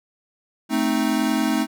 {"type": "chord", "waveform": "square", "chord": "A diminished", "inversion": "none", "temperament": "equal", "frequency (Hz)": [220, 261.6, 311.1], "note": ["A3", "C4", "Eb4"], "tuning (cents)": [0, 0, 0], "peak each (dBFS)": -24, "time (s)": [0.69, 1.67], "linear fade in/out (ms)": 50, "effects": []}